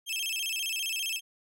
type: tone with vibrato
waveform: sawtooth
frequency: 2891 Hz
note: F#7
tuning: 41 cents flat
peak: -27 dBFS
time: 0.06-1.21 s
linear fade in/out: 50 ms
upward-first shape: square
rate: 15 Hz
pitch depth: 170 cents each way
effects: none